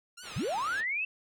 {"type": "tone with vibrato", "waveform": "10% pulse", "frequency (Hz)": 1356, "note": "E6", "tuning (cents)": 49, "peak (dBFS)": -36, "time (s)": [0.17, 0.81], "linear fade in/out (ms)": 10, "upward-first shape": "triangle", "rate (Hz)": 4.2, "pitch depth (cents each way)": 200}
{"type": "low-pass noise", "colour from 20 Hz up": "white", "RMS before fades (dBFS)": -46, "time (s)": [0.22, 0.85], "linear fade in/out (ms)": 50, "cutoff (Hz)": 4200, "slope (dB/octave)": 96}
{"type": "linear sweep", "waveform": "sine", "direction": "up", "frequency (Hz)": [78.5, 2700], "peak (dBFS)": -29, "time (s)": [0.36, 1.05], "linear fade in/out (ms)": 5}
{"effects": []}